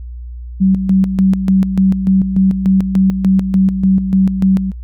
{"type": "tone with tremolo", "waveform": "sine", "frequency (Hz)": 190.7, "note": "G3", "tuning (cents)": -47, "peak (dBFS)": -7, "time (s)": [0.6, 4.72], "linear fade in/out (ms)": 20, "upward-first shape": "square", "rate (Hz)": 3.4, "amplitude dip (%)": 60, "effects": ["added 60 Hz sine -25 dBFS peak until 4.83 s"]}